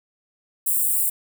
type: high-pass noise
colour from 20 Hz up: white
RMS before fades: -21 dBFS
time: 0.66-1.1 s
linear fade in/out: 10 ms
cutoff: 7800 Hz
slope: 96 dB/octave
effects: none